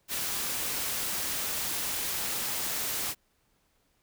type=noise; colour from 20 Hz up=white; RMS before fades=-32 dBFS; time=0.08-3.15 s; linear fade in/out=50 ms; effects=pink hiss -71 dBFS RMS until 4.02 s